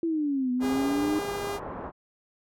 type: exponential two-way sweep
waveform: sine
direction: down then up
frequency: 338.7 to 246.9 to 310.7 Hz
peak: -24 dBFS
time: 0.03-1.19 s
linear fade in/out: 2 ms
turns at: 0.52 s
type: low-pass noise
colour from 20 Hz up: white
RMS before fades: -37 dBFS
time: 0.59-1.92 s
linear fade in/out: 50 ms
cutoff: 1100 Hz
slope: 24 dB/octave
type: tone with pitch glide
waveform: sawtooth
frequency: 407.6 to 404.3 Hz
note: G#4 to G#4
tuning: -32 to -46 cents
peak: -27 dBFS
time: 0.6-1.6 s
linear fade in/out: 50 ms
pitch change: -14 cents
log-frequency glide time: 0.76-0.9 s
effects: none